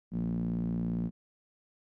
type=tone with band-pass filter; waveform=sawtooth; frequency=57.6 Hz; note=A#1; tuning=20 cents flat; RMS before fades=-32 dBFS; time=0.11-1.11 s; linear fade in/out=50 ms; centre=200 Hz; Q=7.8; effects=none